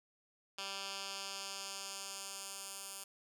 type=tone with band-pass filter sweep; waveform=10% pulse; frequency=196 Hz; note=G3; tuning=in tune; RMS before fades=-45 dBFS; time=0.58-3.04 s; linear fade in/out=5 ms; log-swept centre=4000 to 10000 Hz; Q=1.1; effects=none